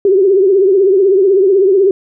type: tone with vibrato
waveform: sine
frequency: 386.5 Hz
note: G4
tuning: 24 cents flat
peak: -6 dBFS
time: 0.05-1.91 s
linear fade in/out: 2 ms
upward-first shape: triangle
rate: 16 Hz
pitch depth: 120 cents each way
effects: none